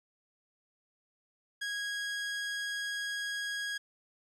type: tone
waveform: sawtooth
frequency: 1648 Hz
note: G#6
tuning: 14 cents flat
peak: -30 dBFS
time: 1.61-3.78 s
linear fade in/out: 10 ms
effects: low-pass 8000 Hz 12 dB/octave + 12-bit